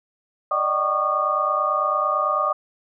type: tone cluster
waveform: sine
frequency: 588 / 617 / 766 / 1115 / 1215 Hz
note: D5 / D#5 / G5 / C#6 / D#6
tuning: +2 / -15 / -40 / +10 / -42 cents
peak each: -28 / -28 / -30 / -25 / -21 dBFS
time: 0.51-2.53 s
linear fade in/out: 5 ms
effects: none